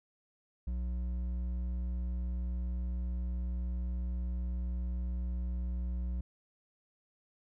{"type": "tone with hard clipping", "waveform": "triangle", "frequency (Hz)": 60.9, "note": "B1", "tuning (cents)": -24, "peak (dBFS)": -34, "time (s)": [0.67, 6.21], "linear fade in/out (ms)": 5, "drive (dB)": 10, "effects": []}